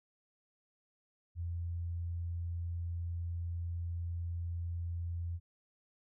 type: tone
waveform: sine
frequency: 85.5 Hz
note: F2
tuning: 36 cents flat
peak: -35 dBFS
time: 1.35-5.4 s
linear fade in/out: 50 ms
effects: none